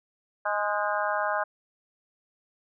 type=harmonic tone with a mistuned harmonic; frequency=207.7 Hz; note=G#3; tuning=in tune; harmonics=3 / 4 / 5 / 6 / 7 / 8; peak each=-30 / -31 / -32 / -33 / -33 / -34 dBFS; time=0.45-1.44 s; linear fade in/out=10 ms; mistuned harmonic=8; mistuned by=-60 cents; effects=none